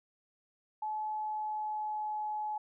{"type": "tone with pitch glide", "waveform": "sine", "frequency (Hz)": [858, 850.1], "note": ["A5", "G#5"], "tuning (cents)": [-44, 40], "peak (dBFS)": -33, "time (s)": [0.82, 2.58], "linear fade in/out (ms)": 5, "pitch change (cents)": -16, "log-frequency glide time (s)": [1.04, 2.25], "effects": []}